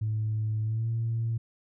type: tone with pitch glide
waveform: sine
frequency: 108.5 to 114.42 Hz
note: A2 to A#2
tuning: -24 to -32 cents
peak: -25 dBFS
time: 0.01-1.38 s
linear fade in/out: 10 ms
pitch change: +92 cents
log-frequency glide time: 0.63-0.88 s
effects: tanh soft clip ceiling -22 dBFS